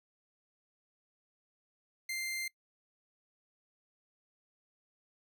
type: tone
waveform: sawtooth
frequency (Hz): 2093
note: C7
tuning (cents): 0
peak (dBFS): -32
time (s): 2.09-2.48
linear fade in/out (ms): 5
effects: noise-tail reverb RT60 0.1 s tail -22 dB re dry